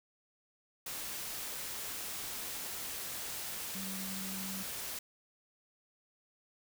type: tone in noise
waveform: sine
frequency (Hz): 191.6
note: G3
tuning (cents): -39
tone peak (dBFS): -42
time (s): 3.75-4.63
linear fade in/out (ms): 5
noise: white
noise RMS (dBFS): -41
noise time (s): 0.86-4.99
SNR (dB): -4
effects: none